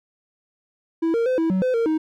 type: tone with pitch steps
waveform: triangle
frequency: 328.5 / 462.7 / 512 / 326.2 / 187.7 / 510 / 460.4 / 314.2 Hz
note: E4 / A#4 / C5 / E4 / F#3 / C5 / A#4 / D#4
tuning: -6 / -13 / -38 / -18 / +25 / -44 / -22 / +17 cents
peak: -16 dBFS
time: 1.02-1.98 s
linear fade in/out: 10 ms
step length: 120 ms
effects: none